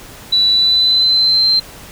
sine tone with pitch glide, 3951 to 4124 Hz, B7 to C8, 0 to -26 cents, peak -9 dBFS, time 0.32-1.6 s, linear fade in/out 10 ms, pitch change +74 cents, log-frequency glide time 0.51-1.47 s, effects pink hiss -36 dBFS RMS until 1.91 s

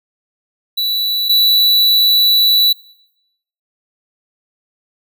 square tone pair in turn, 3949 / 3949 Hz, B7 / B7, -1 / -1 cents, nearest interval unison, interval 0 cents, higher neither, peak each -15 / -9 dBFS, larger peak second, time 0.77-1.29 / 1.29-2.73 s, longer second, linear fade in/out 10 ms, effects noise-tail reverb RT60 0.9 s tail -26 dB re dry

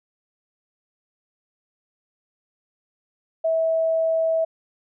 sine tone, 650 Hz, E5, 24 cents flat, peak -18 dBFS, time 3.44-4.45 s, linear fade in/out 10 ms, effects none

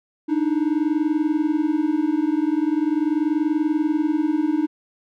triangle tone pair together, 296.6 / 317 Hz, D4 / D#4, +17 / +32 cents, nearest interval minor second, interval 115 cents, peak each -19 dBFS, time 0.28-4.67 s, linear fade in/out 20 ms, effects none

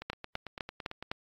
two click trains, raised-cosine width 0.3 ms, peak -17 / -24 dBFS, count 5 / 10, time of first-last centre 0.1-1.115 / 0.02-1.026 s, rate 3.94 / 8.95 Hz, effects AAC 64 kbps

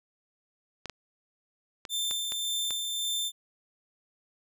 clicks, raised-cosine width 0.2 ms, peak -20 dBFS, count 6, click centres 0.857 / 0.897 / 1.852 / 2.111 / 2.321 / 2.707 s
sawtooth tone with tremolo, 3565 Hz, A7, 22 cents sharp, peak -25 dBFS, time 1.89-3.32 s, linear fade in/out 50 ms, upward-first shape sine, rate 1.8 Hz, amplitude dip 30%
effects none

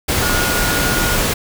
sine tone in noise, 1436 Hz, F6, 48 cents sharp, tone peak -21 dBFS, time 0.22-1.17 s, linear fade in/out 10 ms, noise pink, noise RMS -17 dBFS, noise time 0.08-1.34 s, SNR -7 dB, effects none

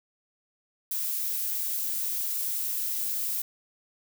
violet noise, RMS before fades -30 dBFS, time 0.91-3.42 s, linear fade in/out 5 ms, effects none

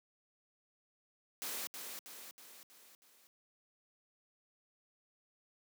white noise with echo, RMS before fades -41 dBFS, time 1.42-1.67 s, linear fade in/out 0 ms, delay 320 ms, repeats 5, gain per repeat -5 dB, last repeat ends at 3.27 s, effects high-pass 200 Hz 12 dB/octave

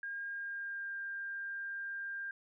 sine tone with pitch glide, 1616 to 1596.5 Hz, G#6 to G6, -48 to +31 cents, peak -38 dBFS, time 0.03-2.31 s, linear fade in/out 2 ms, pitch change -21 cents, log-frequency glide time 0.29-0.96 s, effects none

